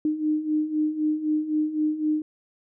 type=beating tone pair; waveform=sine; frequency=303.7 / 307.6 Hz; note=D#4 / D#4; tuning=-42 / -20 cents; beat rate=3.9 Hz; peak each=-28 / -23 dBFS; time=0.05-2.22 s; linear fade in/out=2 ms; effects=none